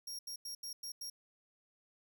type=tone bursts at uneven times; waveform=sawtooth; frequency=5588 Hz; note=F8; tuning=in tune; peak=-39 dBFS; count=6; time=0.07-0.19 / 0.27-0.36 / 0.45-0.55 / 0.63-0.73 / 0.83-0.92 / 1.01-1.1 s; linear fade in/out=5 ms; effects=none